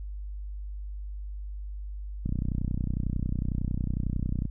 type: click train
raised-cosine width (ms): 5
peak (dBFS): -17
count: 69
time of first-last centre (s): 2.26-4.454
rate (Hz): 31
effects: added 50 Hz sine -34 dBFS peak until 4.5 s